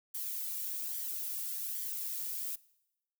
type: noise with flanger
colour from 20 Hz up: violet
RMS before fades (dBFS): -38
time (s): 0.14-2.56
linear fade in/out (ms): 10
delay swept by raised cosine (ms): 0.75 to 1.95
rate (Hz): 1.2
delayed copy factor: -0.5
effects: noise-tail reverb RT60 0.9 s tail -22 dB re dry